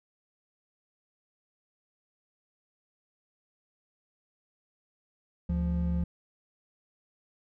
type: tone pair together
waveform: triangle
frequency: 73.1 / 174.03 Hz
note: D2 / F3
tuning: -7 / -6 cents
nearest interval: octave + minor third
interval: 1501 cents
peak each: -27 dBFS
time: 5.49-6.04 s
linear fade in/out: 5 ms
effects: none